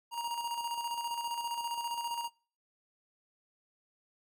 square tone with tremolo, 942 Hz, A#5, 18 cents sharp, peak -33 dBFS, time 0.11-2.3 s, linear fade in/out 50 ms, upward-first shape square, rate 15 Hz, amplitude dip 45%, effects noise-tail reverb RT60 0.4 s tail -23 dB re dry

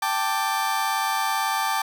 35% pulse chord, G suspended second, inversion none, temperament just, 784 / 882 / 1176 Hz, G5 / A5 / D6, 0 / +4 / +2 cents, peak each -26 / -24 / -25 dBFS, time 0.02-1.82 s, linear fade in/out 5 ms, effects none

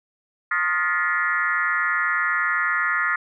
sine tone with frequency modulation, 1577 Hz, G6, 10 cents sharp, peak -19 dBFS, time 0.51-3.16 s, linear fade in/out 5 ms, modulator 168 Hz, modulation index 2.4, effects none

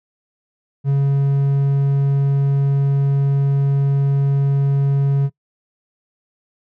triangle tone, 139.1 Hz, C#3, 6 cents sharp, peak -11 dBFS, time 0.84-5.3 s, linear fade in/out 50 ms, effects noise-tail reverb RT60 0.1 s tail -22 dB re dry

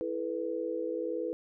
sine chord, E suspended fourth, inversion none, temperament equal with one note detuned, 329.6 / 432.7 / 493.9 Hz, E4 / A4 / B4, 0 / -29 / 0 cents, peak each -36 / -37 / -34 dBFS, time 0.01-1.33 s, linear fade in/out 0 ms, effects none

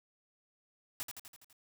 white noise with echo, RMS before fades -39 dBFS, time 1-1.03 s, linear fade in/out 0 ms, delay 83 ms, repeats 6, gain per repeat -4 dB, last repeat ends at 1.528 s, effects none

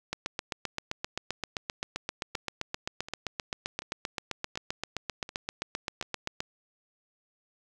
two click trains, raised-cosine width 0.2 ms, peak -14 / -24 dBFS, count 49 / 6, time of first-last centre 0.13-6.405 / 2.35-6.026 s, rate 7.65 / 1.36 Hz, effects none

